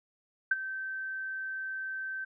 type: tone with ADSR envelope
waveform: sine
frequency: 1549 Hz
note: G6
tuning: 21 cents flat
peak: -20 dBFS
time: 0.51-2.25 s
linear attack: 6 ms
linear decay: 27 ms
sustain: -14 dB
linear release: 12 ms
effects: none